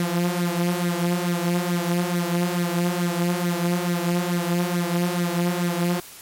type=tone with flanger; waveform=sawtooth; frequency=174.61 Hz; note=F3; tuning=in tune; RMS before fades=-23 dBFS; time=0-6 s; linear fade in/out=2 ms; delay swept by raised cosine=0.49 to 6.19 ms; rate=2.3 Hz; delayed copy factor=+0.65; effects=white hiss -42 dBFS RMS until 6.21 s + MP3 64 kbps